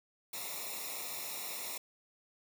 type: noise with comb filter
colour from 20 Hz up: white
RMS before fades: -41 dBFS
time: 0.33-1.78 s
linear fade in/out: 5 ms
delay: 0.64 ms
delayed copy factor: -1
effects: none